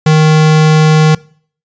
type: tone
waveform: square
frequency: 155.56 Hz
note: D#3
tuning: in tune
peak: -5 dBFS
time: 0.06-1.15 s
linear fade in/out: 5 ms
effects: noise-tail reverb RT60 0.5 s tail -23 dB re dry + resampled to 16000 Hz